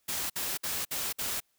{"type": "noise bursts", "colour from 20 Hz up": "white", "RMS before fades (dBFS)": -33, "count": 5, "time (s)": [0.08, 1.404], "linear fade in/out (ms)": 10, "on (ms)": 220, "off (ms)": 56, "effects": ["white hiss -73 dBFS RMS until 1.58 s"]}